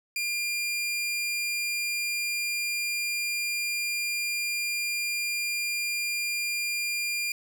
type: tone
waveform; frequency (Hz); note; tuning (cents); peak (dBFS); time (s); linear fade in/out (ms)
sawtooth; 2400; D7; +37; -24; 0.16-7.32; 2
effects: none